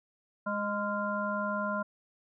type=harmonic tone with a mistuned harmonic; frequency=206.3 Hz; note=G#3; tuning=11 cents flat; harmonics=1 / 3 / 5 / 7; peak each=-35 / -35 / -35 / -35 dBFS; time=0.46-1.83 s; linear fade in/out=10 ms; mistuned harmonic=7; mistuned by=-61 cents; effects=none